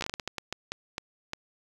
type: slowing click train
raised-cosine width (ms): 0.2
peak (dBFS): -15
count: 13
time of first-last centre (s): 0.01-1.334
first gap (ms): 13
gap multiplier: 1.35
effects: 7-bit